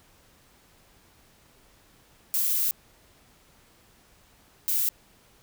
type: noise bursts at uneven times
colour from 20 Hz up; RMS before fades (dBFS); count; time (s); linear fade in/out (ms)
violet; -25; 2; 2.34-2.71 / 4.68-4.89; 0
effects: pink hiss -59 dBFS RMS until 5.42 s